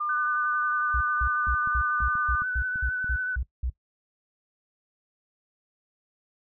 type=tone; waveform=sine; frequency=1200 Hz; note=D6; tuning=37 cents sharp; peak=-26 dBFS; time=0-2.43 s; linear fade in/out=10 ms
type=tone with vibrato; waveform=sine; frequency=1500 Hz; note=F#6; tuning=23 cents sharp; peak=-26 dBFS; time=0.09-3.36 s; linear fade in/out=5 ms; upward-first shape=sine; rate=11 Hz; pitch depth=20 cents each way
type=tone bursts; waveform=sine; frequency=62.1 Hz; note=B1; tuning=10 cents sharp; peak=-25 dBFS; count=11; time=0.94-3.699 s; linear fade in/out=5 ms; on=69 ms; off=200 ms
type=clicks; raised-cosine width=5 ms; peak=-29 dBFS; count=7; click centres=1.471 / 1.674 / 2.005 / 2.154 / 2.42 / 2.758 / 3.044 s
effects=noise-tail reverb RT60 0.1 s tail -18 dB re dry